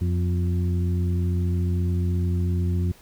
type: harmonic tone with a mistuned harmonic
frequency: 88.6 Hz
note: F2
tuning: 25 cents sharp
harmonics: 1 / 2 / 3 / 4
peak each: -21 / -28 / -37 / -36 dBFS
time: 0.01-2.92 s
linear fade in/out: 5 ms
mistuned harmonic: 3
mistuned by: -55 cents
effects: pink hiss -52 dBFS RMS until 3.01 s